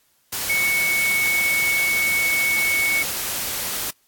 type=tone in noise; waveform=sine; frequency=2217 Hz; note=C#7; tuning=in tune; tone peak=-18 dBFS; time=0.49-3.03 s; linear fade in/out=10 ms; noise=white; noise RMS=-26 dBFS; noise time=0.32-3.91 s; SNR=+5 dB; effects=white hiss -62 dBFS RMS until 4.07 s + AAC 64 kbps